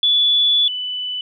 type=tone pair in turn; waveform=sine; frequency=3442 / 2989 Hz; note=A7 / F#7; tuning=-39 / +17 cents; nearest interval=major second; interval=244 cents; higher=first; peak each=-12 / -22 dBFS; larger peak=first; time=0.03-0.68 / 0.68-1.21 s; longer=first; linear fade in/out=2 ms; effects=none